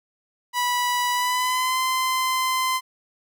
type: tone with pitch glide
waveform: sawtooth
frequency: 981 to 1033.3 Hz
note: B5 to C6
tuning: -12 to -22 cents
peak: -17 dBFS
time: 0.53-2.81 s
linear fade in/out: 50 ms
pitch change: +90 cents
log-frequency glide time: 1.12-1.79 s
effects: none